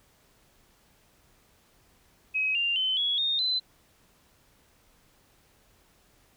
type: tone with pitch steps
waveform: sine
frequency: 2543 / 2789 / 3059 / 3356 / 3680 / 4037 Hz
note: D#7 / F7 / G7 / G#7 / A#7 / B7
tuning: +37 / -3 / -43 / +17 / -23 / +37 cents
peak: -24 dBFS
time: 2.34-3.6 s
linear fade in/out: 20 ms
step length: 210 ms
effects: pink hiss -63 dBFS RMS until 6.36 s